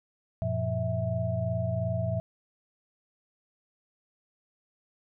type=tone cluster; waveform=sine; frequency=94.4 / 117.2 / 173.7 / 652 Hz; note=F#2 / A#2 / F3 / E5; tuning=+35 / +10 / -9 / -19 cents; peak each=-33 / -30 / -35 / -32 dBFS; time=0.42-2.2 s; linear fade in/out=0 ms; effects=none